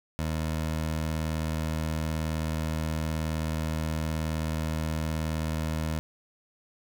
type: tone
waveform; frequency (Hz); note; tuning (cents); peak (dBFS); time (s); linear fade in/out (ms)
20% pulse; 79; D#2; +27; -23; 0.19-5.99; 0
effects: none